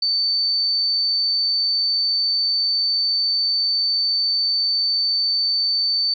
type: tone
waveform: sine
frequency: 4547 Hz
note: C#8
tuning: 43 cents sharp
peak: -17 dBFS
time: 0.02-6.14 s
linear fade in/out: 5 ms
effects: none